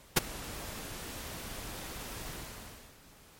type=noise with ADSR envelope; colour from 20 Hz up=pink; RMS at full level=-19 dBFS; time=0.16-2.99 s; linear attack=13 ms; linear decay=18 ms; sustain=-23 dB; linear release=700 ms; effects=pink hiss -57 dBFS RMS until 3.39 s + MP3 64 kbps